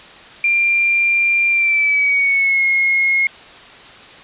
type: tone with pitch glide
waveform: sine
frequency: 2382 to 2159 Hz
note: D7 to C#7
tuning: +24 to -46 cents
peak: -12 dBFS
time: 0.44-3.27 s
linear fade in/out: 2 ms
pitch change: -170 cents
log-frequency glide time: 1.49-2.64 s
effects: white hiss -39 dBFS RMS until 4.23 s + resampled to 8000 Hz